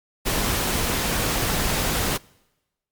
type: noise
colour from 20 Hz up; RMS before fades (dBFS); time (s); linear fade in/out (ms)
pink; -23; 0.25-2.18; 20
effects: noise-tail reverb RT60 1.0 s tail -25 dB re dry + MP3 96 kbps